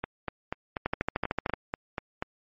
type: two click trains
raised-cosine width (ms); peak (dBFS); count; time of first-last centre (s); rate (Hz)
0.5; -12 / -15; 10 / 10; 0.86-1.537 / 0.04-2.224; 13.3 / 4.12
effects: MP3 32 kbps